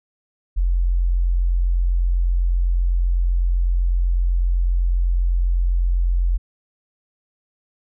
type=tone; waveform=sine; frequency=43.95 Hz; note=F1; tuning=12 cents sharp; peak=-15 dBFS; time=0.56-6.38 s; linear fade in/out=20 ms; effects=none